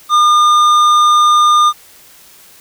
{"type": "tone with tanh clipping", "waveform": "sine", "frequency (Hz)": 1210, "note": "D#6", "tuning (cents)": -49, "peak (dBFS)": -8, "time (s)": [0.09, 1.73], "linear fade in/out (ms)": 50, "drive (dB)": 11, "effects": ["white hiss -42 dBFS RMS until 2.6 s"]}